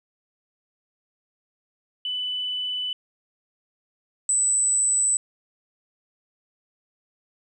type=tone pair in turn; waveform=sine; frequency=2992 / 7988 Hz; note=F#7 / B8; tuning=+19 / +19 cents; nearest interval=octave + perfect fourth; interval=1700 cents; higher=second; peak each=-25 / -16 dBFS; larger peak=second; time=2.05-2.93 / 4.29-5.17 s; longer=neither; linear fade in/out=2 ms; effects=tanh soft clip ceiling -17 dBFS